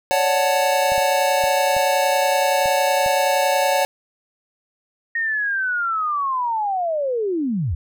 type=chord; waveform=square; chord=D major seventh; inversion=third; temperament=equal with one note detuned; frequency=556.6 / 587.3 / 740 / 880 Hz; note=C#5 / D5 / F#5 / A5; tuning=+7 / 0 / 0 / 0 cents; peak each=-21 / -26 / -22 / -23 dBFS; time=0.11-3.85 s; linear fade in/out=0 ms
type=clicks; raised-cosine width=5 ms; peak=-24 dBFS; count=6; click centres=0.92 / 0.98 / 1.439 / 1.766 / 2.658 / 3.062 s
type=linear sweep; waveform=sine; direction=down; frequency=1864.7 to 66 Hz; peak=-19 dBFS; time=5.15-7.75 s; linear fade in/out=5 ms
effects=none